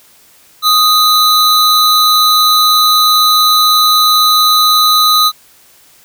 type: tone pair together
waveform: square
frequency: 1243 / 3992 Hz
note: D#6 / B7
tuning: -2 / +18 cents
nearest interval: octave + minor sixth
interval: 2020 cents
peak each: -10 dBFS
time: 0.62-5.32 s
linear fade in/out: 50 ms
effects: white hiss -45 dBFS RMS until 6.04 s